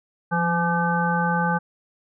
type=harmonic tone with a mistuned harmonic; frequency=170 Hz; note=F3; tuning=46 cents flat; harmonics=1 / 3 / 5 / 7 / 9; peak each=-23 / -30 / -24 / -29 / -26 dBFS; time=0.31-1.59 s; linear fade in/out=20 ms; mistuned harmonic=1; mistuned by=+32 cents; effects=none